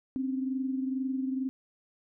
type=tone pair together; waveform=sine; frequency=261.6 / 283.8 Hz; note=C4 / C#4; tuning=0 / +41 cents; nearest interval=minor second; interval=141 cents; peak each=-29 / -38 dBFS; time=0.16-1.49 s; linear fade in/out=0 ms; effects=none